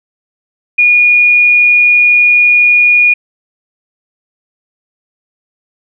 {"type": "tone", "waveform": "sine", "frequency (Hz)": 2442, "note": "D#7", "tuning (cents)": -33, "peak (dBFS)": -4, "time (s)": [0.78, 3.14], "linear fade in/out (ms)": 10, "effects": []}